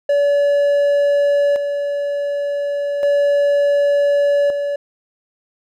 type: tone with tremolo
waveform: triangle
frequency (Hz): 572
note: D5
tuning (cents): -46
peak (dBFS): -10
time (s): 0.09-4.76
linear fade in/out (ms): 5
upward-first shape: square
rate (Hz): 0.34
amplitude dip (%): 50
effects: none